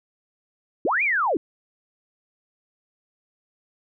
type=linear two-way sweep; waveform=sine; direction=up then down; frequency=244.7 to 2489 to 259.5 Hz; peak=-19 dBFS; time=0.85-1.37 s; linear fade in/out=2 ms; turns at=1.03 s; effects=none